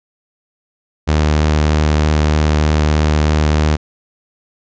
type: tone with vibrato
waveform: sawtooth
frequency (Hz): 76.2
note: D#2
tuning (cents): -36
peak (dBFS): -7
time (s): 1.07-3.77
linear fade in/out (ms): 20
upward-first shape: triangle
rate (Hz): 3.2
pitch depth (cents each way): 12
effects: resampled to 16000 Hz